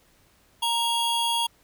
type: tone pair together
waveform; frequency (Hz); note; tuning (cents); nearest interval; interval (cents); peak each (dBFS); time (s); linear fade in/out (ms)
square; 932.3 / 3322; A#5 / G#7; 0 / 0; octave + minor seventh; 2200; -26; 0.62-1.47; 10
effects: pink hiss -61 dBFS RMS until 1.63 s